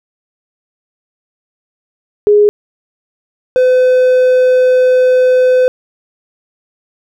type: tone pair in turn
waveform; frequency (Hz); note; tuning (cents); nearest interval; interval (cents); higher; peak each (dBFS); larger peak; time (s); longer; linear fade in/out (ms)
sine / triangle; 415.3 / 507.8; G#4 / B4; 0 / +48; minor third; 348; second; -4; neither; 2.27-2.49 / 3.56-5.68; second; 0
effects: none